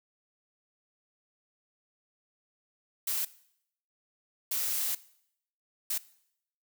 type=noise bursts at uneven times; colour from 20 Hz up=blue; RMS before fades=-31 dBFS; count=3; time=3.07-3.25 / 4.51-4.95 / 5.9-5.98 s; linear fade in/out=5 ms; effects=noise-tail reverb RT60 0.7 s tail -19 dB re dry